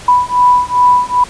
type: beating tone pair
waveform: sine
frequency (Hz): 987 / 989.5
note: B5 / B5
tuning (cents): -1 / +3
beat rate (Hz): 2.5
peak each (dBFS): -10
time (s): 0.08-1.24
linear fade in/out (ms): 5
effects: pink hiss -32 dBFS RMS until 1.29 s + resampled to 22050 Hz